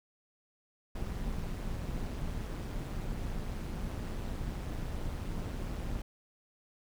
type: noise with amplitude modulation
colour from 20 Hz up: brown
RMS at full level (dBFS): -34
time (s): 0.95-6.02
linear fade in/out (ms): 5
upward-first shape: sine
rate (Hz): 189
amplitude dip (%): 60
effects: none